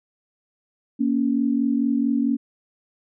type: tone pair together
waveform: sine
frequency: 235.4 / 279.9 Hz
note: A#3 / C#4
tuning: +17 / +17 cents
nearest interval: minor third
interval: 300 cents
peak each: -21 dBFS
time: 0.99-2.37 s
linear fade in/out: 20 ms
effects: none